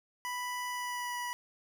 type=tone with pitch glide; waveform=25% pulse; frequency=987.8 to 975.9 Hz; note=B5 to B5; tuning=0 to -21 cents; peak=-31 dBFS; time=0.25-1.33 s; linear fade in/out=0 ms; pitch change=-21 cents; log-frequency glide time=0.7-1.18 s; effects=none